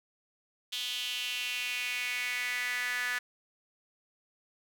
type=tone with high-pass filter sweep; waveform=sawtooth; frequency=246.9 Hz; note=B3; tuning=in tune; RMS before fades=-34 dBFS; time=0.72-3.19 s; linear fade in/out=10 ms; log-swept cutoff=3300 to 1700 Hz; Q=4.7; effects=none